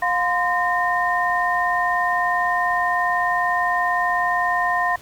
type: tone cluster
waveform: sine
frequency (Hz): 710 / 1030 / 1831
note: F5 / C6 / A#6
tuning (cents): +28 / -28 / -32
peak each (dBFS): -22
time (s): 0.02-4.96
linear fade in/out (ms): 5
effects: pink hiss -46 dBFS RMS until 5.01 s + Opus 48 kbps